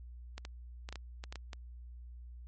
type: clicks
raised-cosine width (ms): 0.2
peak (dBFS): -26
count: 9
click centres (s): 0.38 / 0.451 / 0.889 / 0.926 / 0.957 / 1.239 / 1.325 / 1.357 / 1.532
effects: added 60 Hz sine -46 dBFS peak until 2.47 s + MP3 32 kbps